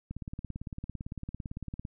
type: click train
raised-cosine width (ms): 5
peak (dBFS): -25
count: 32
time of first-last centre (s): 0.11-1.852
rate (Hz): 17.8
effects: none